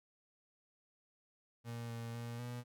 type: tone with pitch steps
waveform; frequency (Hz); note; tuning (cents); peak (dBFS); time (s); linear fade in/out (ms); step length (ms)
35% pulse; 117.5 / 116.2 / 118 / 121.6; A#2 / A#2 / A#2 / B2; +14 / -5 / +22 / -26; -40; 1.64-2.64; 50; 250
effects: none